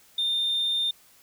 sine tone, 3618 Hz, A7, 48 cents sharp, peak -21 dBFS, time 0.18-0.91 s, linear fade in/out 5 ms, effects tanh soft clip ceiling -21 dBFS + white hiss -57 dBFS RMS until 1.22 s

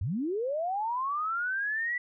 sine linear sweep, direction up, 75.6 to 1975.5 Hz, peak -28 dBFS, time 0.01-1.98 s, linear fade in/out 5 ms, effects none

